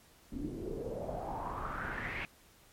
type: noise with low-pass filter sweep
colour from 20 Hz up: pink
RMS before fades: -39 dBFS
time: 0.32-2.25 s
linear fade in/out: 0 ms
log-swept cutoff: 260 to 2400 Hz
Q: 5.5
effects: pink hiss -62 dBFS RMS until 2.72 s + MP3 64 kbps